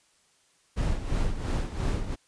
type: noise with tremolo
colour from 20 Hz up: brown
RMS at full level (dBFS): -25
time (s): 0.76-2.16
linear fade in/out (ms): 20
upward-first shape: sine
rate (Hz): 2.9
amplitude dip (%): 65
effects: white hiss -65 dBFS RMS until 2.27 s + resampled to 22050 Hz